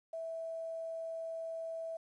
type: tone with quantisation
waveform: sine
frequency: 655 Hz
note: E5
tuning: 11 cents flat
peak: -38 dBFS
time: 0.13-1.97 s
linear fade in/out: 5 ms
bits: 11
effects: resampled to 24000 Hz